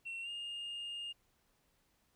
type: tone with pitch glide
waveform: sine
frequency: 2718 to 2829 Hz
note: F7 to F7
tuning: -48 to +22 cents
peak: -38 dBFS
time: 0.05-1.13 s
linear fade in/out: 20 ms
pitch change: +70 cents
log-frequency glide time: 0.22-0.29 s
effects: tanh soft clip ceiling -39 dBFS + pink hiss -75 dBFS RMS until 2.15 s